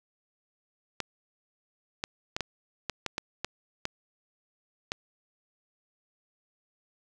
clicks, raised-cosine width 0.2 ms, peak -13 dBFS, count 10, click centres 1.003 / 2.039 / 2.365 / 2.407 / 2.897 / 3.063 / 3.181 / 3.446 / 3.854 / 4.919 s, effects none

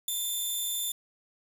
10% pulse tone with ADSR envelope, 3548 Hz, A7, 14 cents sharp, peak -17 dBFS, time 0.08-0.92 s, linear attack 4 ms, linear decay 5 ms, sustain -5 dB, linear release 5 ms, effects 8-bit

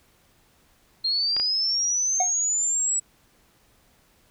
sine linear sweep, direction up, 4186 to 7870 Hz, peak -21 dBFS, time 1.04-3 s, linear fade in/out 10 ms
clicks, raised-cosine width 0.3 ms, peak -17 dBFS, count 2, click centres 1.366 / 1.399 s
triangle tone with exponential decay, 733 Hz, F#5, 16 cents flat, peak -16 dBFS, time 2.2-2.33 s, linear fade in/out 5 ms, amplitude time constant 28 ms
effects pink hiss -61 dBFS RMS until 4.3 s

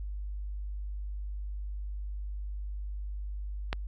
click, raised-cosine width 0.3 ms, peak -15 dBFS, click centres 3.729 s, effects added 50 Hz sine -34 dBFS peak until 3.87 s

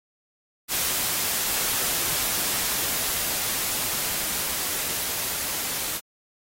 white noise with level ramp, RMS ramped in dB -24 to -29 dBFS, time 0.68-6.01 s, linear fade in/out 50 ms, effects AAC 48 kbps

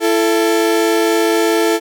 35% pulse tone pair together, 335.4 / 440 Hz, E4 / A4, +30 / 0 cents, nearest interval perfect fourth, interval 470 cents, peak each -13 dBFS, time 0-1.8 s, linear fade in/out 50 ms, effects none

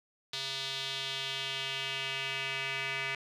square tone with band-pass filter sweep, 134.9 Hz, C#3, 47 cents flat, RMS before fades -36 dBFS, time 0.33-3.15 s, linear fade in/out 2 ms, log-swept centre 3900 to 2300 Hz, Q 3.1, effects none

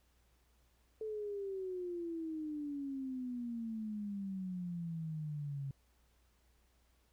sine exponential sweep, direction down, 440 to 135.8 Hz, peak -38 dBFS, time 1.01-5.71 s, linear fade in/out 2 ms, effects added 60 Hz sine -70 dBFS peak until 7.12 s + pink hiss -75 dBFS RMS until 7.12 s

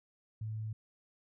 sine tone, 109.1 Hz, A2, 14 cents flat, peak -36 dBFS, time 0.41-0.73 s, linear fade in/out 5 ms, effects none

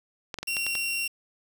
clicks, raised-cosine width 0.2 ms, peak -16 dBFS, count 6, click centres 0.342 / 0.387 / 0.43 / 0.568 / 0.666 / 0.753 s
sawtooth tone, 2745 Hz, F7, 31 cents flat, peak -24 dBFS, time 0.47-1.08 s, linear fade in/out 10 ms
effects 7-bit

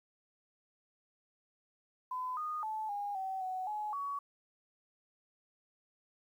sine tone with pitch steps, 1012 / 1231 / 869 / 815 / 764 / 746 / 845 / 1126 Hz, B5 / D#6 / A5 / G#5 / G5 / F#5 / G#5 / C#6, +42 / -19 / -22 / -33 / -45 / +14 / +30 / +27 cents, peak -35 dBFS, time 2.11-4.19 s, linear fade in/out 5 ms, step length 260 ms, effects 11-bit

